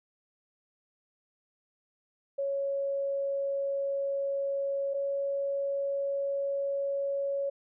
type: tone pair in turn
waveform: sine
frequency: 554.4 / 556.8 Hz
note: C#5 / C#5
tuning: 0 / +8 cents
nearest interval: unison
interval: 8 cents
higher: second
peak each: -28 dBFS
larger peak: neither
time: 2.38-4.94 / 4.94-7.5 s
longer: neither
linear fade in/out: 10 ms
effects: none